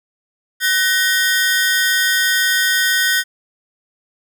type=ring-modulated tone; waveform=sawtooth; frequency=1688 Hz; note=G#6; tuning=28 cents sharp; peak=-7 dBFS; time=0.6-3.24 s; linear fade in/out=50 ms; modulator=181 Hz; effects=none